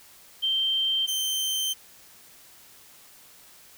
sine / sawtooth tone pair in turn, 3136 / 3113 Hz, G7 / G7, 0 / -13 cents, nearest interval unison, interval 13 cents, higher first, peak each -22 / -22 dBFS, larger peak neither, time 0.42-1.07 / 1.07-1.74 s, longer second, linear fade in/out 20 ms, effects white hiss -52 dBFS RMS until 3.77 s

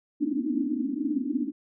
white band-pass noise, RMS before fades -28 dBFS, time 0.2-1.52 s, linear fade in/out 20 ms, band 230 to 310 Hz, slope 96 dB/octave, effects none

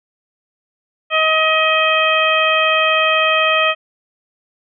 harmonic tone, 632 Hz, D#5, 27 cents sharp, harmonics 1 / 2 / 3 / 4 / 5, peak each -18 / -17 / -21 / -17 / -20 dBFS, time 1.1-3.75 s, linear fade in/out 50 ms, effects none

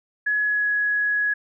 sine tone with pitch glide, 1690 to 1676.4 Hz, G#6 to G#6, +30 to +16 cents, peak -19 dBFS, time 0.26-1.34 s, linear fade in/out 10 ms, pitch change -14 cents, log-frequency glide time 0.44-0.68 s, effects none

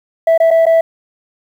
sine tone with dropouts, 657 Hz, E5, 6 cents flat, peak -4 dBFS, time 0.27-0.81 s, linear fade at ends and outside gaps 5 ms, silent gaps 0.378-0.401 / 0.506-0.511 / 0.656-0.665 s, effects tanh soft clip ceiling -6 dBFS + 7-bit

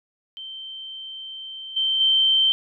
sine tone with level steps, 3116 Hz, G7, 11 cents flat, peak -33 / -19 / -15 dBFS, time 0.37-2.52 s, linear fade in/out 0 ms, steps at 1.76 / 2 s, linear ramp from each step 10 ms, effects none

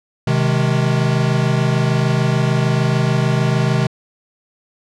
square chord, Ab major, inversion first, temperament equal with one note detuned, 128.86 / 155.56 / 207.7 Hz, C3 / Eb3 / Ab3, -26 / 0 / 0 cents, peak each -17 / -19 / -23 dBFS, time 0.27-3.87 s, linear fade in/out 5 ms, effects low-pass 6000 Hz 12 dB/octave

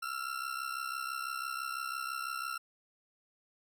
40% pulse ring-modulated tone, 1357 Hz, E6, 50 cents sharp, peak -32 dBFS, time 0.02-2.58 s, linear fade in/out 10 ms, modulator 33 Hz, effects none

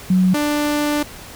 sine / sawtooth tone pair in turn, 185 / 295.2 Hz, F#3 / D4, 0 / +9 cents, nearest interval minor sixth, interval 809 cents, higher second, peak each -11 / -13 dBFS, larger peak first, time 0.1-0.34 / 0.34-1.03 s, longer second, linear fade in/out 5 ms, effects pink hiss -37 dBFS RMS until 1.35 s

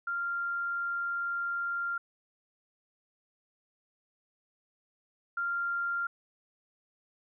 sine tone pair in turn, 1391 / 1391 Hz, F6 / F6, -7 / -7 cents, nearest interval unison, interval 0 cents, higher neither, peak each -30 / -29 dBFS, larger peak second, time 0.07-1.98 / 5.37-6.07 s, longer first, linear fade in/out 5 ms, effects none

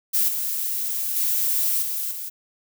violet noise with level steps, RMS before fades -20 / -26 / -22 / -27 / -32 dBFS, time 0.13-2.3 s, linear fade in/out 20 ms, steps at 0.28 / 1.16 / 1.82 / 2.11 s, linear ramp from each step 5 ms, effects none

